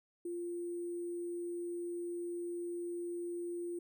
sine tone with sample-and-hold, 347.9 Hz, F4, 7 cents flat, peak -37 dBFS, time 0.25-3.79 s, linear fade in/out 5 ms, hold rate 8820 Hz, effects none

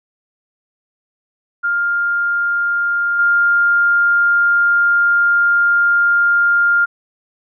sine tone with level steps, 1403 Hz, F6, 8 cents sharp, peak -14 / -10 dBFS, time 1.63-6.86 s, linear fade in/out 20 ms, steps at 3.19 s, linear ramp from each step 2 ms, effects none

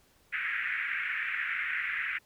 white band-pass noise, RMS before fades -33 dBFS, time 0.32-2.19 s, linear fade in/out 20 ms, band 1500 to 2300 Hz, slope 48 dB/octave, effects pink hiss -65 dBFS RMS until 2.25 s

